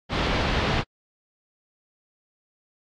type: low-pass noise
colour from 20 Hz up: pink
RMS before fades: -24 dBFS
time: 0.09-0.84 s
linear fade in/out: 50 ms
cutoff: 4000 Hz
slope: 24 dB/octave
effects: AAC 64 kbps